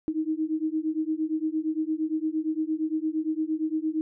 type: beating tone pair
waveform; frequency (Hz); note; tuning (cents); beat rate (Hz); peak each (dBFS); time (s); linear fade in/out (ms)
sine; 309.9 / 318.6; D#4 / D#4; -7 / +41; 8.7; -28; 0.08-4.01; 0
effects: none